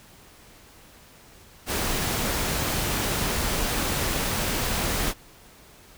pink noise, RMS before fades -26 dBFS, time 1.66-5.14 s, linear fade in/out 50 ms, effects pink hiss -51 dBFS RMS until 5.97 s

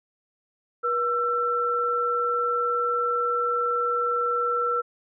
sine tone pair together, 481.8 / 1340.1 Hz, B4 / E6, -43 / +28 cents, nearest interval octave + tritone, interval 1771 cents, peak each -27 / -23 dBFS, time 0.83-4.82 s, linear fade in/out 20 ms, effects none

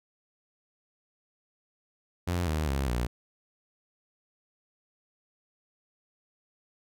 sawtooth tone with pitch steps, 88.1 / 77.59 / 68.33 / 60.17 Hz, F2 / D#2 / C#2 / B1, +16 / -4 / -24 / -44 cents, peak -23 dBFS, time 2.27-3.07 s, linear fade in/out 10 ms, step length 200 ms, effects none

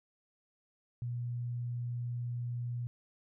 sine tone, 120.8 Hz, B2, 38 cents flat, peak -34 dBFS, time 1.02-2.87 s, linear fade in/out 0 ms, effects none

